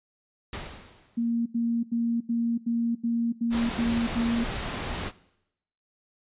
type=noise with exponential decay; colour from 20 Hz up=pink; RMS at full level=-33 dBFS; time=0.53-1.32 s; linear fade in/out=2 ms; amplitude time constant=170 ms
type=tone bursts; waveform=sine; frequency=233.1 Hz; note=A#3; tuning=in tune; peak=-23 dBFS; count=9; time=1.17-4.444 s; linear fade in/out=10 ms; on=290 ms; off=83 ms
type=noise; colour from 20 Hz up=pink; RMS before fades=-32 dBFS; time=3.5-5.12 s; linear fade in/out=50 ms
effects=noise-tail reverb RT60 0.8 s tail -19 dB re dry + resampled to 8000 Hz